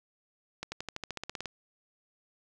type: accelerating click train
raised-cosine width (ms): 0.2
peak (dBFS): -19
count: 13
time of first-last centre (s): 0.63-1.457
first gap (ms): 90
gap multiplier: 0.95
effects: none